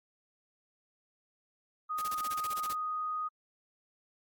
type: tone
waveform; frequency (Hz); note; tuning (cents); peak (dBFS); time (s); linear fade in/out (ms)
sine; 1244.5; D#6; 0; -32; 1.89-3.29; 20
type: noise bursts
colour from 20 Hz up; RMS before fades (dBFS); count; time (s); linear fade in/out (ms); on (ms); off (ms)
white; -41; 12; 1.98-2.732; 5; 37; 28
effects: AAC 64 kbps